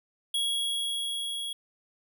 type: tone with level ramp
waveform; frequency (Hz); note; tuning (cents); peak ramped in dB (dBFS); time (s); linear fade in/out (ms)
square; 3322; G#7; 0; -26 to -33; 0.34-1.53; 5
effects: none